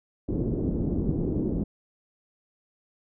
white low-pass noise, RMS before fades -27 dBFS, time 0.28-1.64 s, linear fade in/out 10 ms, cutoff 340 Hz, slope 24 dB/octave, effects none

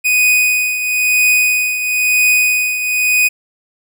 45% pulse tone with tremolo, 2489 Hz, D#7, in tune, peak -8 dBFS, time 0.04-3.29 s, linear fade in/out 20 ms, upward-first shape triangle, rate 1 Hz, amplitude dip 65%, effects none

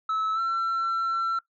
sine tone with pitch glide, 1301 to 1348.4 Hz, E6 to E6, -23 to +39 cents, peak -21 dBFS, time 0.09-1.39 s, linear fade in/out 5 ms, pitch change +62 cents, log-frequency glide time 0.34-0.4 s, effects noise-tail reverb RT60 0.1 s tail -18 dB re dry + tanh soft clip ceiling -23 dBFS

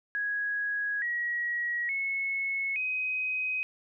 sine tone with pitch steps, 1661.2 / 1908.2 / 2192 / 2518 Hz, G#6 / A#6 / C#7 / D#7, 0 / +40 / -20 / +20 cents, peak -28 dBFS, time 0.15-3.63 s, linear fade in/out 0 ms, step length 870 ms, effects none

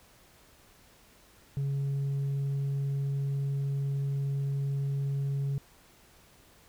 sine tone, 138.9 Hz, C#3, 4 cents sharp, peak -25 dBFS, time 1.57-5.58 s, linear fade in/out 0 ms, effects tanh soft clip ceiling -27 dBFS + pink hiss -59 dBFS RMS until 6.68 s

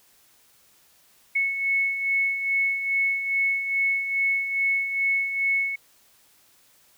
sine beating tone pair, 2200 / 2202.4 Hz, C#7 / C#7, -14 / -12 cents, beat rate 2.4 Hz, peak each -30 / -22 dBFS, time 1.35-5.76 s, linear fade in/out 10 ms, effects white hiss -59 dBFS RMS until 6.97 s

